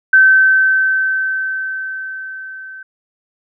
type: tone with level ramp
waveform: sine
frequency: 1540 Hz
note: G6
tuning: 31 cents flat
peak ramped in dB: -4 to -30 dBFS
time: 0.13-2.83 s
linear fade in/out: 5 ms
effects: none